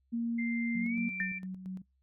sine tone, 233.1 Hz, A#3, in tune, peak -30 dBFS, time 0.12-1.1 s, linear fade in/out 20 ms
sine tone with pitch glide, 2093 to 2349 Hz, C7 to D7, 0 to 0 cents, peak -37 dBFS, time 0.38-1.39 s, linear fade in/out 10 ms, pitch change +200 cents, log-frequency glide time 0.81-0.98 s
sine tone with tremolo, 186.6 Hz, F#3, 15 cents sharp, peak -36 dBFS, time 0.75-1.82 s, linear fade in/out 5 ms, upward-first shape square, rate 4.4 Hz, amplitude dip 55%
sine tone with exponential decay, 1800 Hz, A6, 39 cents sharp, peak -28 dBFS, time 1.2-1.46 s, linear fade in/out 1 ms, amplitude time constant 56 ms
effects noise-tail reverb RT60 0.2 s tail -25 dB re dry + added 66 Hz sine -70 dBFS peak until 2.02 s

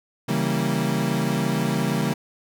35% pulse chord, C# diminished seventh, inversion none, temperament equal, 138.59 / 164.81 / 196 / 233.1 Hz, C#3 / E3 / G3 / Bb3, 0 / 0 / 0 / 0 cents, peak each -25 dBFS, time 0.28-2.14 s, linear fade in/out 10 ms, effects none

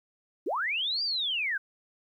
sine linear two-way sweep, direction up then down, 260 to 4841 to 1483 Hz, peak -27 dBFS, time 0.46-1.58 s, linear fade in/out 10 ms, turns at 1.03 s, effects 11-bit

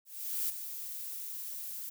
violet noise with ADSR envelope, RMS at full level -32 dBFS, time 0.05-1.9 s, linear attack 440 ms, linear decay 15 ms, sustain -9 dB, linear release 12 ms, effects none

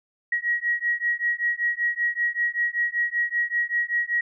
sine beating tone pair, 1900 / 1905.2 Hz, A#6 / A#6, +33 / +37 cents, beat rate 5.2 Hz, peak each -25 dBFS, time 0.32-4.21 s, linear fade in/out 5 ms, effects none

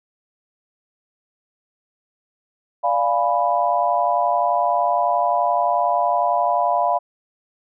sine chord, D diminished seventh, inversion none, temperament equal, 587.3 / 698.5 / 830.6 / 987.8 Hz, D5 / F5 / Ab5 / Cb6, 0 / 0 / 0 / 0 cents, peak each -24 / -19 / -25 / -21 dBFS, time 2.83-6.99 s, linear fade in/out 20 ms, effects none

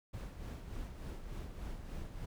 brown noise with tremolo, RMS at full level -42 dBFS, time 0.13-2.26 s, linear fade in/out 10 ms, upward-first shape sine, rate 3.4 Hz, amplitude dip 50%, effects none

